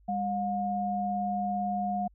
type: tone pair together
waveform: sine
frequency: 201.1 / 716.6 Hz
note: G3 / F5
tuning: +44 / +44 cents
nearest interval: octave + minor seventh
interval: 2200 cents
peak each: -32 / -29 dBFS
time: 0.08-2.08 s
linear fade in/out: 10 ms
effects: added 50 Hz sine -57 dBFS peak until 2.14 s